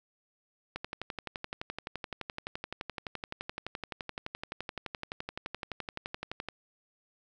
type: click train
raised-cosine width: 0.3 ms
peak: -20 dBFS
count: 68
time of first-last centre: 0.76-6.486 s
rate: 11.7 Hz
effects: none